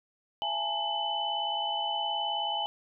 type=tone cluster; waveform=sine; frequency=672 / 829 / 888 / 3009 Hz; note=E5 / G#5 / A5 / F#7; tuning=+33 / -3 / +16 / +28 cents; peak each=-39 / -32 / -38 / -32 dBFS; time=0.42-2.66 s; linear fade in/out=0 ms; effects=none